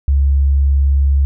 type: tone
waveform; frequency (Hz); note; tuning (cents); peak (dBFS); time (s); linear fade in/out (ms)
sine; 69.3; C#2; 0; -9; 0.08-1.25; 0
effects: none